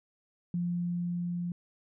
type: tone with level ramp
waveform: sine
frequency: 174.61 Hz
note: F3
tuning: in tune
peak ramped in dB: -28 to -31 dBFS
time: 0.54-1.52 s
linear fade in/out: 2 ms
effects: none